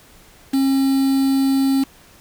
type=tone with quantisation; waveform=triangle; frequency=270 Hz; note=C#4; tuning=45 cents flat; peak=-12 dBFS; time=0.53-1.84 s; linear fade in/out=10 ms; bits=5; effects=pink hiss -48 dBFS RMS until 2.2 s